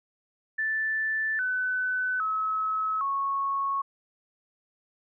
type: tone with pitch steps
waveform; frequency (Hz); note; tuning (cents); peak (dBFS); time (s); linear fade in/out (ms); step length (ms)
sine; 1760 / 1505.8 / 1288.4 / 1102.3; A6 / F#6 / E6 / C#6; 0 / +30 / -40 / -10; -25; 0.58-3.82; 10; 810
effects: none